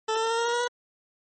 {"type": "tone with pitch steps", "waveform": "20% pulse", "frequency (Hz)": [440, 446.4, 452.9, 459.5, 466.2, 472.9, 479.8, 486.8], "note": ["A4", "A4", "A#4", "A#4", "A#4", "A#4", "A#4", "B4"], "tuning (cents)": [0, 25, -50, -25, 0, 25, 50, -25], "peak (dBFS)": -19, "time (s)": [0.08, 0.68], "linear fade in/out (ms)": 10, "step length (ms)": 75, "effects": ["MP3 32 kbps"]}